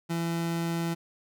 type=tone; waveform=30% pulse; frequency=167.7 Hz; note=E3; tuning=30 cents sharp; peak=-25 dBFS; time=0.09-0.95 s; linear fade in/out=20 ms; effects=none